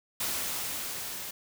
white noise with level ramp, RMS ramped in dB -31 to -39 dBFS, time 0.2-1.31 s, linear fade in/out 5 ms, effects none

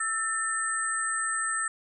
sine tone cluster, 1326 / 1794 / 8160 Hz, E6 / A6 / C9, +10 / +33 / -44 cents, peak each -31 dBFS, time 0-1.68 s, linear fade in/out 5 ms, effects none

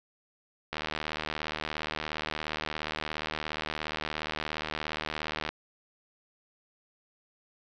click train, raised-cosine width 0.3 ms, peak -16 dBFS, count 368, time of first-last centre 0.73-5.49 s, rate 77.1 Hz, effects resampled to 16000 Hz + 8-bit

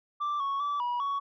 sine tone with pitch steps, 1174 / 1108 / 1156 / 969 / 1119 Hz, D6 / C#6 / D6 / B5 / C#6, -1 / -1 / -28 / -33 / +16 cents, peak -25 dBFS, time 0.2-1.2 s, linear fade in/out 20 ms, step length 200 ms, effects tanh soft clip ceiling -27 dBFS

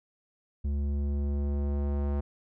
square tone with low-pass filter sweep, 71.3 Hz, C#2, 49 cents sharp, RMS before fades -29 dBFS, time 0.64-2.21 s, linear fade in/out 10 ms, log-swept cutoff 200 to 920 Hz, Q 0.72, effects none

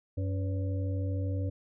harmonic tone with a mistuned harmonic, 94.6 Hz, F#2, 39 cents sharp, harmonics 1 / 3 / 5 / 6, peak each -29 / -39 / -43 / -45 dBFS, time 0.17-1.5 s, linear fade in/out 10 ms, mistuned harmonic 5, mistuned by +78 cents, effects none

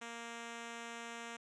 5% pulse tone, 233.1 Hz, A#3, in tune, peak -33 dBFS, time 0.01-1.37 s, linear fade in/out 10 ms, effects resampled to 22050 Hz

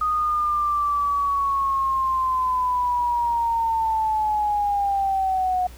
sine linear sweep, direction down, 1244.5 to 726 Hz, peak -19 dBFS, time 0.01-5.67 s, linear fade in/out 5 ms, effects added 60 Hz sine -40 dBFS peak until 5.77 s + pink hiss -48 dBFS RMS until 5.77 s

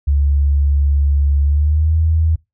sine tone with pitch glide, 71 to 80.16 Hz, C#2 to E2, +42 to -48 cents, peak -11 dBFS, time 0.07-2.36 s, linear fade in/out 10 ms, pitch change +210 cents, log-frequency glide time 1.43-1.96 s, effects noise-tail reverb RT60 0.2 s tail -23 dB re dry

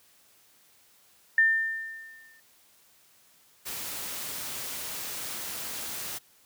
sine tone with exponential decay, 1800 Hz, A6, 39 cents sharp, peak -16 dBFS, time 1.38-2.4 s, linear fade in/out 2 ms, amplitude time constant 220 ms
white noise, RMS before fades -36 dBFS, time 3.65-6.19 s, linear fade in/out 20 ms
effects white hiss -61 dBFS RMS until 6.45 s + high-pass 60 Hz 12 dB/octave

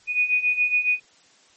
sine beating tone pair, 2470 / 2477.2 Hz, D#7 / D#7, -13 / -8 cents, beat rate 7.2 Hz, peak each -24 / -20 dBFS, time 0.07-1 s, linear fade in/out 50 ms, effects white hiss -56 dBFS RMS until 1.56 s + MP3 32 kbps

